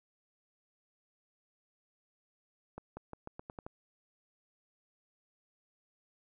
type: accelerating click train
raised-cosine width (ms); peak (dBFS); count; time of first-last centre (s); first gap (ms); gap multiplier
1; -29; 8; 2.78-3.665; 190; 0.86
effects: none